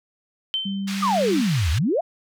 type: tone with exponential decay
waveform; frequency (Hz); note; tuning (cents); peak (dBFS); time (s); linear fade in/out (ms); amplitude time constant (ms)
sine; 3093; G7; -24; -19; 0.54-0.99; 0; 97
type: tone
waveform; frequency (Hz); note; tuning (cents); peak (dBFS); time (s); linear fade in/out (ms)
sine; 196; G3; 0; -24; 0.65-1.42; 10
type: band-pass noise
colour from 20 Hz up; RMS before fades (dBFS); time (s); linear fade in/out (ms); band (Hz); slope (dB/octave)
white; -33; 0.87-1.79; 10; 1400 to 4000; 12
type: exponential two-way sweep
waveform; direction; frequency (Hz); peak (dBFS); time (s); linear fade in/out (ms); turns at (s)
sine; down then up; 1273 to 70.7 to 742; -18; 1.02-2.01; 10; 1.71
effects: none